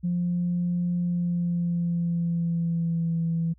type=tone with pitch glide; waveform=sine; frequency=175.5 to 165.75 Hz; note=F3 to E3; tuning=+9 to +10 cents; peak=-22 dBFS; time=0.03-3.54 s; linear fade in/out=20 ms; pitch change=-99 cents; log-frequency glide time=0.97-3.19 s; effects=tanh soft clip ceiling -18 dBFS + added 60 Hz sine -54 dBFS peak until 3.58 s